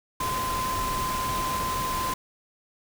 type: tone in noise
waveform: sine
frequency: 1031 Hz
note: C6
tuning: 26 cents flat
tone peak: -27 dBFS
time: 0.2-2.14 s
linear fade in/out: 5 ms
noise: pink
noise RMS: -32 dBFS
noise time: 0.2-2.14 s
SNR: +2 dB
effects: none